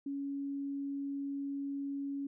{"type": "tone", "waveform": "sine", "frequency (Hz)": 279.2, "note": "C#4", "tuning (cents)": 13, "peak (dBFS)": -35, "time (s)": [0.06, 2.27], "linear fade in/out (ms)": 5, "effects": []}